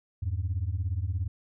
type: beating tone pair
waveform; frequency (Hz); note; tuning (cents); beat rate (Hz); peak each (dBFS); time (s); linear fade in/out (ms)
sine; 82.8 / 99.8; E2 / G2; +8 / +32; 17; -29 / -29; 0.22-1.28; 10
effects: tanh soft clip ceiling -22 dBFS